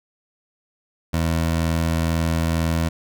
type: tone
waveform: 20% pulse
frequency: 82.1 Hz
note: E2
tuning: 6 cents flat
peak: -14 dBFS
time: 1.13-2.89 s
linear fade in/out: 10 ms
effects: none